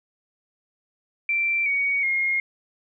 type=tone with pitch steps; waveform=sine; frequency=2349 / 2243 / 2142 Hz; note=D7 / C#7 / C7; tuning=0 / +20 / +40 cents; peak=-20 dBFS; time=1.29-2.4 s; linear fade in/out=2 ms; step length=370 ms; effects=none